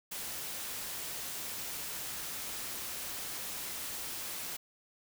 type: noise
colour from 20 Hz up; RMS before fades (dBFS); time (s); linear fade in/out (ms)
white; -40; 0.11-4.57; 10
effects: none